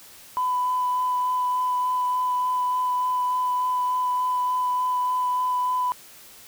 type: tone with vibrato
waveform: sine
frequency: 1000 Hz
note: B5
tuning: 21 cents sharp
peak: -20 dBFS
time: 0.37-5.92 s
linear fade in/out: 0 ms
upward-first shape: sine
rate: 3.4 Hz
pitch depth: 10 cents each way
effects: tanh soft clip ceiling -16 dBFS + white hiss -47 dBFS RMS until 6.47 s